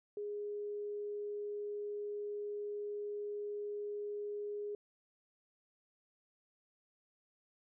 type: tone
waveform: sine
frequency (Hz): 413.4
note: G#4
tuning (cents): -8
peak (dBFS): -38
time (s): 0.17-4.75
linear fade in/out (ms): 2
effects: none